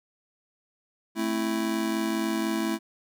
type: chord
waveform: square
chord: A minor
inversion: none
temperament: just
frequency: 220 / 264 / 330 Hz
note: A3 / C4 / E4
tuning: 0 / +16 / +2 cents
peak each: -30 / -35 / -29 dBFS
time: 1.15-2.79 s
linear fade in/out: 50 ms
effects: none